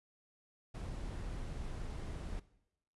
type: noise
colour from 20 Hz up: brown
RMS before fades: -42 dBFS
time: 0.74-2.4 s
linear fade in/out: 10 ms
effects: noise-tail reverb RT60 0.8 s tail -18 dB re dry + resampled to 24000 Hz

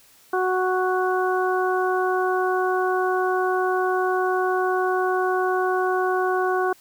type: harmonic tone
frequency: 370 Hz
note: F#4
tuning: in tune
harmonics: 1 / 2 / 3 / 4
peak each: -22 / -25 / -27 / -28 dBFS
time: 0.33-6.73 s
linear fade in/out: 5 ms
effects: white hiss -54 dBFS RMS until 6.8 s

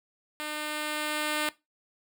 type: tone with level ramp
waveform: 5% pulse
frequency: 302.5 Hz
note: D#4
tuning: 49 cents flat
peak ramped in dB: -22 to -15 dBFS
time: 0.4-1.49 s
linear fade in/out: 0 ms
effects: noise-tail reverb RT60 0.2 s tail -18 dB re dry

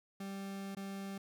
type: tone with dropouts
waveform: 40% pulse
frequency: 196 Hz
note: G3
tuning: in tune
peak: -40 dBFS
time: 0.2-1.18 s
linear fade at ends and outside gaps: 5 ms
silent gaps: 0.75-0.768 s
effects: none

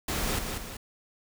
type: noise with echo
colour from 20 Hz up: pink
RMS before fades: -30 dBFS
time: 0.08-0.39 s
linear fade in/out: 5 ms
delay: 190 ms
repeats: 2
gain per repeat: -5 dB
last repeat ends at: 0.77 s
effects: none

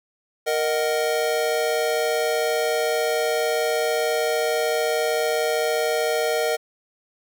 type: chord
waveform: square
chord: D# minor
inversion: second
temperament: just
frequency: 466.7 / 622.3 / 746.7 Hz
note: A#4 / D#5 / F#5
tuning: +2 / 0 / +16 cents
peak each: -24 / -25 / -29 dBFS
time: 0.46-6.57 s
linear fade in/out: 20 ms
effects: none

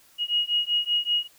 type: beating tone pair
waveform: sine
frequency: 2884 / 2889.2 Hz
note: F#7 / F#7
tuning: -45 / -42 cents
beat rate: 5.2 Hz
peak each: -25 dBFS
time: 0.18-1.28 s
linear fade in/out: 50 ms
effects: white hiss -57 dBFS RMS until 1.38 s

